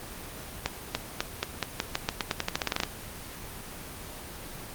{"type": "accelerating click train", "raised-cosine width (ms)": 0.2, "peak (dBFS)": -8, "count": 19, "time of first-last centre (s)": [0.66, 2.835], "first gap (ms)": 290, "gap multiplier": 0.88, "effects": ["pink hiss -41 dBFS RMS until 4.74 s", "Opus 24 kbps"]}